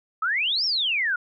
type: exponential two-way sweep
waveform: sine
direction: up then down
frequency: 1244.5 to 5588 to 1396 Hz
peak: -21 dBFS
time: 0.22-1.16 s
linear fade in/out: 5 ms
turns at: 0.65 s
effects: none